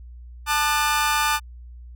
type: chord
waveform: sawtooth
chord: D major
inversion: second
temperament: equal with one note detuned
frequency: 880 / 1202.8 / 1480 Hz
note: A5 / D6 / F#6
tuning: 0 / +41 / 0 cents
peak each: -19 / -19 / -23 dBFS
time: 0.46-1.4 s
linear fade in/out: 50 ms
effects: added 60 Hz sine -38 dBFS peak until 1.95 s